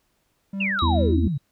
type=tone with tremolo; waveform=triangle; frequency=196 Hz; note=G3; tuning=in tune; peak=-22 dBFS; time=0.53-1.15 s; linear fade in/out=5 ms; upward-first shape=triangle; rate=2.6 Hz; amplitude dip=90%
type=exponential sweep; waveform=sine; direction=down; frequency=2853 to 128.2 Hz; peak=-22 dBFS; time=0.6-1.38 s; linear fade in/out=10 ms
type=tone with exponential decay; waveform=sine; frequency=3836 Hz; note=A#7; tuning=49 cents sharp; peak=-24 dBFS; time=0.79-1.39 s; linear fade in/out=0 ms; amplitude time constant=130 ms
type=harmonic tone; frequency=82.41 Hz; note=E2; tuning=in tune; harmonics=1 / 3 / 4; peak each=-19 / -27 / -27 dBFS; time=0.82-1.28 s; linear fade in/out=5 ms
effects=pink hiss -69 dBFS RMS until 1.51 s